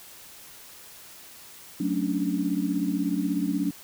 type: chord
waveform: sine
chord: D major seventh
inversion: first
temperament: equal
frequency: 185 / 220 / 277.2 / 293.7 Hz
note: F#3 / A3 / C#4 / D4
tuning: 0 / 0 / 0 / 0 cents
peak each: -29 / -32 / -29 / -28 dBFS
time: 1.8-3.71 s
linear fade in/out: 5 ms
effects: white hiss -47 dBFS RMS until 3.83 s